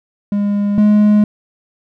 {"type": "tone pair in turn", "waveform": "triangle", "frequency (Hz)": [203.7, 209.5], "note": ["G#3", "G#3"], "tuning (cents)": [-33, 15], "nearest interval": "unison", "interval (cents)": 48, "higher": "second", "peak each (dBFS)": [-11, -5], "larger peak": "second", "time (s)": [[0.32, 0.78], [0.78, 1.24]], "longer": "neither", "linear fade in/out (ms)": 2, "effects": []}